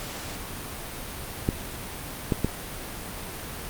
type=clicks; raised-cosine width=3 ms; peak=-9 dBFS; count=3; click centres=1.489 / 2.322 / 2.446 s; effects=pink hiss -36 dBFS RMS until 3.69 s + Opus 48 kbps